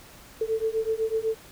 sine beating tone pair, 440 / 448 Hz, A4 / A4, 0 / +31 cents, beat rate 8 Hz, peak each -27 dBFS, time 0.41-1.35 s, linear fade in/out 5 ms, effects pink hiss -49 dBFS RMS until 1.51 s

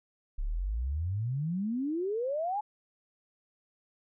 sine exponential sweep, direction up, 32.22 to 861 Hz, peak -29 dBFS, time 0.38-2.61 s, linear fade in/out 10 ms, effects none

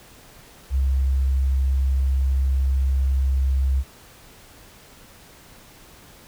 sine tone, 66.7 Hz, C2, 34 cents sharp, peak -17 dBFS, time 0.7-3.84 s, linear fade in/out 50 ms, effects pink hiss -48 dBFS RMS until 6.27 s

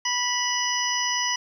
harmonic tone with a mistuned harmonic, 982 Hz, B5, 10 cents flat, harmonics 1 / 2 / 3 / 5 / 6, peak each -29 / -29 / -29 / -29 / -29 dBFS, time 0.05-1.36 s, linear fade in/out 5 ms, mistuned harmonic 5, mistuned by +51 cents, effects 9-bit

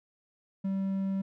triangle tone, 193.5 Hz, G3, 22 cents flat, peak -26 dBFS, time 0.64-1.22 s, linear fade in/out 10 ms, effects none

